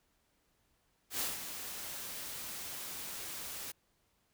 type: noise with ADSR envelope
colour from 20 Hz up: white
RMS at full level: -34 dBFS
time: 1.1-3.72 s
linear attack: 100 ms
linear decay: 170 ms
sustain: -9 dB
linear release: 8 ms
effects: pink hiss -75 dBFS RMS until 4.33 s